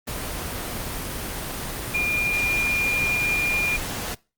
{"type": "tone in noise", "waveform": "sine", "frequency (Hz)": 2413, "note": "D7", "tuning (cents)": 46, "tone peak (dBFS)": -20, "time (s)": [1.94, 3.77], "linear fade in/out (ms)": 10, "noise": "pink", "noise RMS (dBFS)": -30, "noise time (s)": [0.07, 4.15], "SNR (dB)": 7, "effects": ["noise-tail reverb RT60 0.3 s tail -23 dB re dry", "Opus 24 kbps"]}